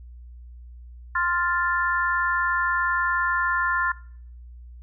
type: chord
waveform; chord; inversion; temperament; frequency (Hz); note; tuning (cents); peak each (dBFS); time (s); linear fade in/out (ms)
sine; F major; second; equal; 1046.5 / 1396.9 / 1760; C6 / F6 / A6; 0 / 0 / 0; -25; 1.15-3.92; 5
effects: noise-tail reverb RT60 0.6 s tail -22 dB re dry + added 60 Hz sine -40 dBFS peak until 4.82 s

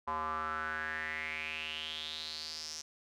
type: tone with band-pass filter sweep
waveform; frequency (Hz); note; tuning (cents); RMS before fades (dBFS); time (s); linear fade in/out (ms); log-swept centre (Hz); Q
square; 78.4; D#2; +14; -39; 0.07-2.82; 10; 1000 to 5800; 6.4
effects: none

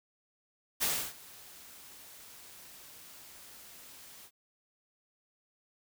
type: noise with ADSR envelope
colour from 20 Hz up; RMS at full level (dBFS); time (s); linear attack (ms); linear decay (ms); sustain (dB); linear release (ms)
white; -29; 0.8-4.31; 28; 300; -23; 63
effects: none

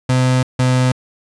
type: tone pair in turn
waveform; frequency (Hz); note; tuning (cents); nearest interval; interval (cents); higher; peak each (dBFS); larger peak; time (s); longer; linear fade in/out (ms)
35% pulse; 127.9 / 127.44; C3 / C3; -39 / -45; unison; 6; first; -10; neither; 0.09-0.43 / 0.59-0.92; first; 5
effects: resampled to 22050 Hz

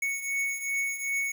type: beating tone pair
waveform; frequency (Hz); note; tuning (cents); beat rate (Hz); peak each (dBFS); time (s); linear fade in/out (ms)
square; 2217 / 2219.6; C#7 / C#7; 0 / +2; 2.6; -30 / -35; 0.02-1.32; 5
effects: 9-bit

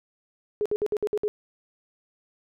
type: tone bursts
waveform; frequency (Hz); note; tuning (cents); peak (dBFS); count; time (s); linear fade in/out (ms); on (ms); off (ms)
sine; 419.1; G#4; +16; -22; 7; 0.61-1.28; 0; 46; 58
effects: none

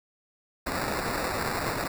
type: noise with sample-and-hold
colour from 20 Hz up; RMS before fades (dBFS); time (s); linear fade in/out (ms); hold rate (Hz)
violet; -30; 0.66-1.88; 10; 3150
effects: none

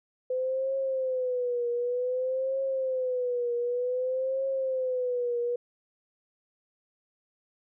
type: tone with vibrato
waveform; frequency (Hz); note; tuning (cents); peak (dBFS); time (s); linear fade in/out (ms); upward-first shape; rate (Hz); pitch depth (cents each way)
sine; 507; B4; +45; -26; 0.3-5.56; 5; triangle; 0.54; 110
effects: none

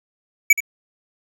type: tone with echo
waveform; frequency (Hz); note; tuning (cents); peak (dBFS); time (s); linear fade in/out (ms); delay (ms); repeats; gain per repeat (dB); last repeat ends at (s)
square; 2286; D7; -47; -8; 0.5-0.53; 5; 75; 1; -13; 0.605
effects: none

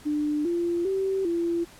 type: tone with pitch steps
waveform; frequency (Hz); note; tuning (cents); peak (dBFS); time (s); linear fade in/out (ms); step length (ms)
sine; 297.9 / 344.1 / 385.5 / 339.9; D4 / F4 / G4 / F4; +25 / -26 / -29 / -47; -23; 0.05-1.65; 20; 400
effects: pink hiss -50 dBFS RMS until 1.79 s + low-pass 12000 Hz 12 dB/octave

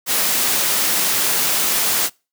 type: noise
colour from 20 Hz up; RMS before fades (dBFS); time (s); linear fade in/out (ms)
white; -18; 0.06-2.1; 50
effects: noise-tail reverb RT60 0.3 s tail -26 dB re dry + high-pass 150 Hz 12 dB/octave

